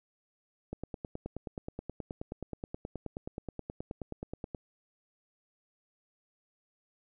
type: click train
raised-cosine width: 2 ms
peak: -24 dBFS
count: 37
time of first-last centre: 0.73-4.548 s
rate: 9.43 Hz
effects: none